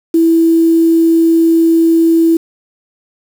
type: tone with quantisation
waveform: sine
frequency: 329.6 Hz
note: E4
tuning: in tune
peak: -6 dBFS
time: 0.14-2.37 s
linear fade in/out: 5 ms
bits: 5
effects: none